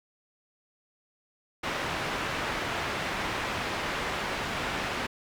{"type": "low-pass noise", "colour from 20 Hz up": "white", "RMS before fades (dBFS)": -32, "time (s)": [1.63, 5.07], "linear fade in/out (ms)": 10, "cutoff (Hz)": 2100, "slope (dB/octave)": 12, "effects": []}